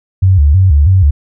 sine tone with vibrato, 82.7 Hz, E2, 6 cents sharp, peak -4 dBFS, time 0.22-1.11 s, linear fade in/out 10 ms, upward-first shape square, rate 3.1 Hz, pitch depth 230 cents each way, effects none

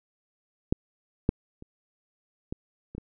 clicks, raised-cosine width 3 ms, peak -9 / -8 / -30 / -19 / -27 / -22 dBFS, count 6, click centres 0.725 / 1.291 / 1.624 / 2.525 / 2.95 / 2.981 s, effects none

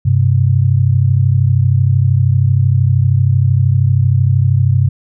sine tone pair together, 97.91 / 130.81 Hz, G2 / C3, -2 / 0 cents, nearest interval perfect fourth, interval 502 cents, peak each -11 dBFS, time 0.05-4.89 s, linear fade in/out 10 ms, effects none

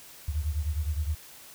sine beating tone pair, 73.42 / 83.12 Hz, D2 / E2, 0 / +15 cents, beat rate 9.7 Hz, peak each -28 / -32 dBFS, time 0.28-1.15 s, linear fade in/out 5 ms, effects white hiss -49 dBFS RMS until 1.54 s

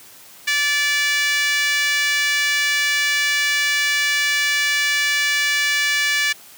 5% pulse tone with high-pass filter, 580 Hz, D5, 22 cents flat, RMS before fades -19 dBFS, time 0.47-6.33 s, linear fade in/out 10 ms, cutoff 1900 Hz, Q 4.9, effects white hiss -44 dBFS RMS until 6.57 s + high-pass 100 Hz 12 dB/octave

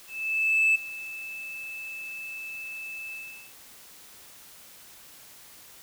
sine tone with ADSR envelope, 2625 Hz, E7, 8 cents flat, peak -16 dBFS, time 0.07-3.53 s, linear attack 680 ms, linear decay 12 ms, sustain -19 dB, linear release 410 ms, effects tanh soft clip ceiling -16 dBFS + white hiss -50 dBFS RMS until 5.82 s

